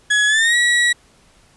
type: tone with pitch glide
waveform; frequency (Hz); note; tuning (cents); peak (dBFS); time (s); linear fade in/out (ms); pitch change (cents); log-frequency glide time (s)
35% pulse; 1685 to 1924.4; G#6 to B6; +25 to -45; -11; 0.1-0.93; 10; +230; 0.27-0.56
effects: pink hiss -53 dBFS RMS until 1.56 s + resampled to 24000 Hz